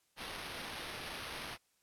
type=noise with sample-and-hold; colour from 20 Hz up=white; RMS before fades=-44 dBFS; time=0.16-1.58 s; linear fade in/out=50 ms; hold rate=7350 Hz; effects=white hiss -75 dBFS RMS until 1.82 s + low-pass 12000 Hz 12 dB/octave